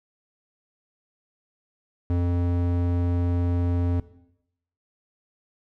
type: tone with band-pass filter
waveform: square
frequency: 87.31 Hz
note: F2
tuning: in tune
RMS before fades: -23 dBFS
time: 2.1-4 s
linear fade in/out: 0 ms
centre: 180 Hz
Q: 0.65
effects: noise-tail reverb RT60 0.8 s tail -17 dB re dry